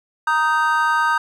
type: chord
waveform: triangle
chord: Eb major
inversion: second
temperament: just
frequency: 933.4 / 1244.5 / 1555.6 Hz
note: Bb5 / Eb6 / G6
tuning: +2 / 0 / -14 cents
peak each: -18 dBFS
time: 0.27-1.18 s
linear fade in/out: 5 ms
effects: none